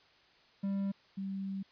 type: tone pair in turn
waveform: triangle / sine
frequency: 197 / 194.06 Hz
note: G3 / G3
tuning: +9 / -17 cents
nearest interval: unison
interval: 26 cents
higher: first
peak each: -29 / -35 dBFS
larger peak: first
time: 0.63-0.92 / 1.17-1.63 s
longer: second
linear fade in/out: 10 ms
effects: white hiss -64 dBFS RMS until 1.71 s + resampled to 11025 Hz